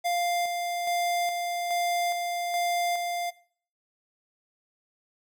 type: tone with tremolo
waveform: square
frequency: 698.5 Hz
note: F5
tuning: in tune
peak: -25 dBFS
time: 0.04-3.31 s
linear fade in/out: 20 ms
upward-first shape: square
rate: 1.2 Hz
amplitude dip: 35%
effects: noise-tail reverb RT60 0.5 s tail -19 dB re dry